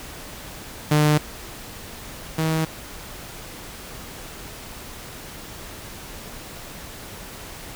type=tone pair in turn; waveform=sawtooth; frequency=150.5 / 159.45 Hz; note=D3 / D#3; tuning=+43 / +43 cents; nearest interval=minor second; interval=100 cents; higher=second; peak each=-11 / -16 dBFS; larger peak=first; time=0.91-1.18 / 2.38-2.65 s; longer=neither; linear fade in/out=5 ms; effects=pink hiss -38 dBFS RMS until 7.75 s